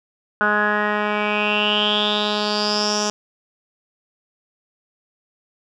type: tone with low-pass filter sweep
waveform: 10% pulse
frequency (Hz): 209.2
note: G#3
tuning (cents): +13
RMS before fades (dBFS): -20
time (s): 0.41-3.1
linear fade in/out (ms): 0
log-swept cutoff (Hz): 1500 to 6100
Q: 9.1
effects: none